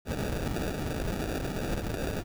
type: noise with sample-and-hold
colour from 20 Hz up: pink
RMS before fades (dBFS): -32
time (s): 0.05-2.24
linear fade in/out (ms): 50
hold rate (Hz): 1050
effects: none